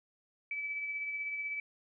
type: tone with tremolo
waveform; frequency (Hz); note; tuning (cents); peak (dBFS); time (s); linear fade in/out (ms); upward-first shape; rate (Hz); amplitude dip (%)
sine; 2302; D7; -35; -33; 0.51-1.6; 2; triangle; 16; 40
effects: none